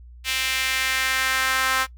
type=tone with high-pass filter sweep; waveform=sawtooth; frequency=262.2 Hz; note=C4; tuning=4 cents sharp; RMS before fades=-23 dBFS; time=0.24-1.87 s; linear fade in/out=50 ms; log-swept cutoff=2600 to 1300 Hz; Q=1.9; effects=noise-tail reverb RT60 0.1 s tail -19 dB re dry + added 60 Hz sine -41 dBFS peak until 1.97 s